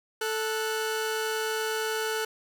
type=tone pair together; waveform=sawtooth; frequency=440 / 1476.3 Hz; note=A4 / F#6; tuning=0 / -4 cents; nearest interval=octave + major sixth; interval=2096 cents; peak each=-25 / -29 dBFS; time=0.21-2.25 s; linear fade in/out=5 ms; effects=none